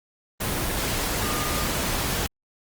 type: tone in noise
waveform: sine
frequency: 1214 Hz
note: D#6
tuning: 43 cents flat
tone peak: -33 dBFS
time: 1.22-1.67 s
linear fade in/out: 10 ms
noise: pink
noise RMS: -26 dBFS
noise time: 0.4-2.27 s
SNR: -10 dB
effects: Opus 24 kbps